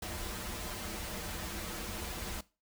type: noise with comb filter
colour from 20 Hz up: pink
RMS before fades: -40 dBFS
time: 0.02-2.41 s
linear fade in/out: 5 ms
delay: 7.4 ms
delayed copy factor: -0.9
effects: noise-tail reverb RT60 0.3 s tail -19 dB re dry